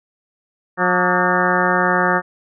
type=harmonic tone with a mistuned harmonic; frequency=180.1 Hz; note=F#3; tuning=46 cents flat; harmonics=1 / 2 / 3 / 4 / 5 / 6 / 7 / 8 / 9 / 10; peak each=-23 / -23 / -23 / -23 / -23 / -23 / -23 / -23 / -23 / -23 dBFS; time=0.77-2.22 s; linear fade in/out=50 ms; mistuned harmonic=6; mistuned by=+100 cents; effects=none